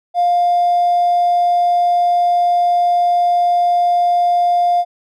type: tone with hard clipping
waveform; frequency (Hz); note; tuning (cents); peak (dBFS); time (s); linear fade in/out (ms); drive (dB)
triangle; 703; F5; +11; -11; 0.14-4.85; 50; 3
effects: none